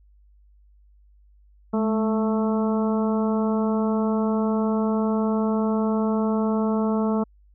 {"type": "harmonic tone with a mistuned harmonic", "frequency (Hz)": 220.4, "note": "A3", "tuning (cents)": 3, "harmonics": [1, 2, 3, 4, 5, 6], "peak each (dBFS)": [-21, -27, -31, -33, -35, -37], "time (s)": [1.73, 7.24], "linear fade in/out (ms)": 10, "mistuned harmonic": 1, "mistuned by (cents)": -41, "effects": ["added 50 Hz sine -52 dBFS peak until 7.54 s"]}